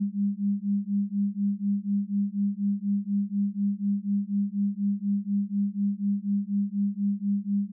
sine beating tone pair, 199.2 / 203.3 Hz, G3 / G#3, +28 / -37 cents, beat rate 4.1 Hz, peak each -27 dBFS, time 0-7.72 s, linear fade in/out 20 ms, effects none

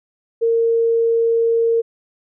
sine tone, 459.7 Hz, A#4, 24 cents flat, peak -13 dBFS, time 0.41-1.82 s, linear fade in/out 20 ms, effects none

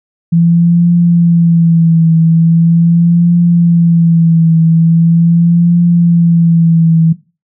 sine tone with vibrato, 167.8 Hz, E3, 31 cents sharp, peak -5 dBFS, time 0.32-7.13 s, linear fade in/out 10 ms, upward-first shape triangle, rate 0.41 Hz, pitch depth 53 cents each way, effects noise-tail reverb RT60 0.3 s tail -17 dB re dry

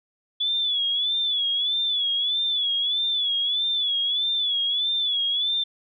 sine tone with vibrato, 3428 Hz, A7, 46 cents flat, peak -21 dBFS, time 0.4-5.64 s, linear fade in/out 10 ms, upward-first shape sine, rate 1.6 Hz, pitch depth 83 cents each way, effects none

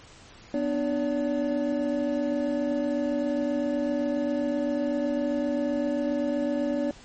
triangle tone cluster, 249.8 / 297.5 / 572 Hz, B3 / D4 / D5, +20 / +22 / -46 cents, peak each -27 / -26 / -27 dBFS, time 0.54-6.91 s, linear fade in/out 2 ms, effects pink hiss -50 dBFS RMS until 7.04 s + MP3 32 kbps

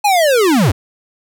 square linear sweep, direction down, 851 to 73.42 Hz, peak -10 dBFS, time 0.04-0.72 s, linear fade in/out 10 ms, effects none

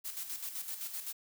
blue noise with tremolo, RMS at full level -39 dBFS, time 0.04-1.13 s, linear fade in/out 20 ms, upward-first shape square, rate 7.8 Hz, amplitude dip 55%, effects none

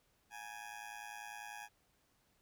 20% pulse tone with amplitude modulation, 830.6 Hz, G#5, in tune, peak -38 dBFS, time 0.3-1.69 s, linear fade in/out 50 ms, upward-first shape sine, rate 110 Hz, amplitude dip 80%, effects pink hiss -75 dBFS RMS until 2.41 s

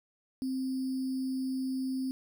sine tone with sample-and-hold, 261.6 Hz, C4, in tune, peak -30 dBFS, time 0.42-2.11 s, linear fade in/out 0 ms, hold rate 4900 Hz, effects none

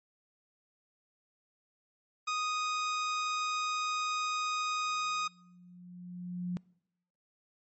sawtooth tone, 1244.5 Hz, D#6, in tune, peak -27 dBFS, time 2.27-5.28 s, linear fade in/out 10 ms
sine tone with exponential growth, 178.2 Hz, F3, 35 cents sharp, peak -30 dBFS, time 4.86-6.57 s, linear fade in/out 0 ms, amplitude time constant 370 ms
effects noise-tail reverb RT60 0.8 s tail -25 dB re dry + MP3 32 kbps

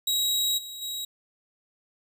sawtooth tone with level steps, 3833 Hz, A#7, 47 cents sharp, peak -20 / -34 / -28 dBFS, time 0.07-1.05 s, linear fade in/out 5 ms, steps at 0.57 / 0.81 s, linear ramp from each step 20 ms, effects none

